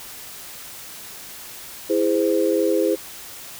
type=chord; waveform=sine; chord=E augmented; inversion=none; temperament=just; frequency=329.6 / 412 / 515 Hz; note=E4 / G#4 / B#4; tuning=0 / -14 / -28 cents; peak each=-21 dBFS; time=1.89-2.96 s; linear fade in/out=20 ms; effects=white hiss -38 dBFS RMS until 3.59 s